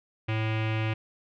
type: tone with low-pass filter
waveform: square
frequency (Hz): 110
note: A2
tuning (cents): 0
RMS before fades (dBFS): -28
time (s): 0.28-0.94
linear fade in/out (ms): 10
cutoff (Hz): 2600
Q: 3.8
effects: none